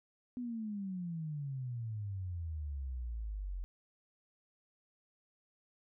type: exponential sweep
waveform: sine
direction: down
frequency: 251.3 to 43.65 Hz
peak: -37 dBFS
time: 0.37-3.64 s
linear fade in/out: 0 ms
effects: none